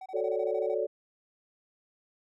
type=tone bursts; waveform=triangle; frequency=757 Hz; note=F#5; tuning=39 cents sharp; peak=-38 dBFS; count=10; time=0.01-0.743 s; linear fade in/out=5 ms; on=49 ms; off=27 ms
type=chord; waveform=sine; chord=D major seventh; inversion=first; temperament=equal; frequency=370 / 440 / 554.4 / 587.3 Hz; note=F#4 / A4 / C#5 / D5; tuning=0 / 0 / 0 / 0 cents; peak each=-34 / -31 / -33 / -33 dBFS; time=0.13-0.87 s; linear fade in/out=20 ms
effects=none